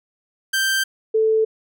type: tone pair in turn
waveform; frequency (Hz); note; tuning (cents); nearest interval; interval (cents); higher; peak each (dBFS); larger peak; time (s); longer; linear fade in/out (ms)
sawtooth / sine; 1568 / 440; G6 / A4; 0 / 0; octave + minor seventh; 2200; first; -14; neither; 0.53-0.84 / 1.14-1.45; neither; 10
effects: none